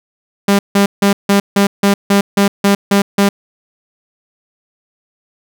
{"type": "tone bursts", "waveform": "sawtooth", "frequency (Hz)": 200, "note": "G3", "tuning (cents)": 35, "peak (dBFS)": -4, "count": 11, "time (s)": [0.48, 3.29], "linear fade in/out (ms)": 5, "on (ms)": 110, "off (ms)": 160, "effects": []}